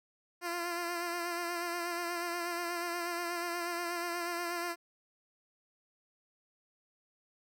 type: tone with vibrato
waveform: 10% pulse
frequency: 345.7 Hz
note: F4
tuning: 18 cents flat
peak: -26 dBFS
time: 0.41-4.76 s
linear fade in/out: 50 ms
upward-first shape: sine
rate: 8.3 Hz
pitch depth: 33 cents each way
effects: none